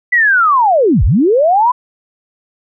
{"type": "linear two-way sweep", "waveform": "sine", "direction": "down then up", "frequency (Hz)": [2000, 34.9, 1021], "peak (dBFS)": -7, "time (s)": [0.12, 1.72], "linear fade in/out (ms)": 10, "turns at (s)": 1.04, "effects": []}